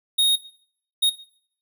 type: tone bursts at uneven times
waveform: square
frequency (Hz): 3729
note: A#7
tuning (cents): 0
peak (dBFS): -16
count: 2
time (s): 0.18-0.36 / 1.02-1.1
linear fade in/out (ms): 10
effects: noise-tail reverb RT60 0.6 s tail -18 dB re dry